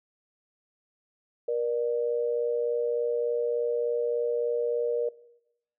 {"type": "tone pair together", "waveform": "sine", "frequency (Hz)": [474.6, 598], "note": ["A#4", "D5"], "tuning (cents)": [31, 31], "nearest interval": "major third", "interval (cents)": 400, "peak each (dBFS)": [-26, -32], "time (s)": [1.48, 5.09], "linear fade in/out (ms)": 5, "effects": ["noise-tail reverb RT60 0.8 s tail -19 dB re dry"]}